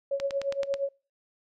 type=tone with tremolo; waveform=sine; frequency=554.4 Hz; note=C#5; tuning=in tune; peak=-23 dBFS; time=0.11-0.89 s; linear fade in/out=5 ms; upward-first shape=triangle; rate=8.6 Hz; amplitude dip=90%
type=click train; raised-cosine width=0.2 ms; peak=-18 dBFS; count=6; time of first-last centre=0.2-0.741 s; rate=9.25 Hz
effects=noise-tail reverb RT60 0.4 s tail -25 dB re dry